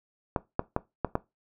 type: clicks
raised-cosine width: 1 ms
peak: -11 dBFS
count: 5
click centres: 0.362 / 0.594 / 0.764 / 1.047 / 1.154 s
effects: noise-tail reverb RT60 0.2 s tail -18 dB re dry